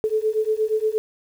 sine beating tone pair, 430.1 / 438.6 Hz, A4 / A4, -39 / -6 cents, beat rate 8.5 Hz, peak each -22 dBFS, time 0.04-0.98 s, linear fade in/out 0 ms, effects 8-bit

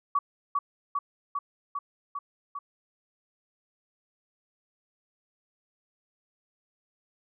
sine tone with echo, 1134 Hz, C#6, 39 cents sharp, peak -21 dBFS, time 0.15-0.19 s, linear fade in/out 5 ms, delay 400 ms, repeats 6, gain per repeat -2 dB, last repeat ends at 2.59 s, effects none

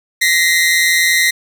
sawtooth tone pair together, 1888.5 / 2059 Hz, A#6 / C7, +22 / -28 cents, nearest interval minor second, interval 150 cents, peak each -10 dBFS, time 0.21-1.31 s, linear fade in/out 10 ms, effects none

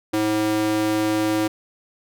square tone with high-pass filter, 107.2 Hz, A2, 45 cents flat, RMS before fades -21 dBFS, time 0.13-1.48 s, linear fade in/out 10 ms, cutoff 300 Hz, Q 1.9, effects none

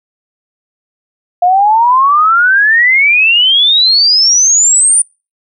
sine exponential sweep, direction up, 698.5 to 9410 Hz, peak -5 dBFS, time 1.42-5.02 s, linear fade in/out 5 ms, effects noise-tail reverb RT60 0.3 s tail -26 dB re dry

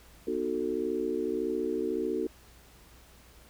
sine chord, B dominant seventh, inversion none, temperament just, 246.9 / 308.7 / 370.4 / 444.5 Hz, B3 / D#4 / F#4 / A4, 0 / -14 / +2 / +18 cents, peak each -37 / -34 / -32 / -33 dBFS, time 0.27-2.27 s, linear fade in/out 5 ms, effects added 60 Hz sine -57 dBFS peak until 3.49 s + pink hiss -57 dBFS RMS until 3.49 s

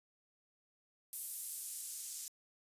blue noise with band-pass filter sweep, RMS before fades -45 dBFS, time 1.13-2.28 s, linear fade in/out 0 ms, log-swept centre 11000 to 7000 Hz, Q 1.3, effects resampled to 32000 Hz

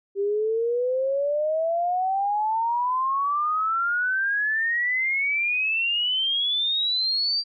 sine exponential sweep, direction up, 392.8 to 4724 Hz, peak -21 dBFS, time 0.15-7.44 s, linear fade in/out 50 ms, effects none

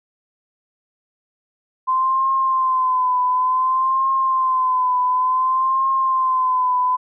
sine tone with vibrato, 1033 Hz, C6, 22 cents flat, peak -15 dBFS, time 1.87-6.97 s, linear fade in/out 20 ms, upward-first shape triangle, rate 0.56 Hz, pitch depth 61 cents each way, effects none

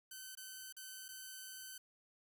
5% pulse tone with dropouts, 1526 Hz, G6, 47 cents flat, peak -37 dBFS, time 0.11-1.78 s, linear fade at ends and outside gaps 5 ms, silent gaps 0.352-0.372 / 0.726-0.766 / 1.083-1.087 s, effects none

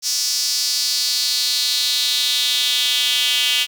square tone with high-pass filter sweep, 133.7 Hz, C3, 38 cents sharp, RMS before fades -19 dBFS, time 0.02-3.67 s, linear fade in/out 50 ms, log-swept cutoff 5400 to 3000 Hz, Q 4.2, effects none

